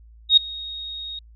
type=tone with ADSR envelope; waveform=sine; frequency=3745 Hz; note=A#7; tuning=7 cents sharp; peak=-7 dBFS; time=0.29-1.19 s; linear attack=81 ms; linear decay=6 ms; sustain=-23 dB; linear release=3 ms; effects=added 56 Hz sine -45 dBFS peak until 1.35 s